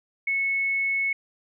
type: tone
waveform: sine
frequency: 2200 Hz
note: C#7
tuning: 14 cents flat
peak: -22 dBFS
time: 0.27-1.13 s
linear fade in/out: 5 ms
effects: none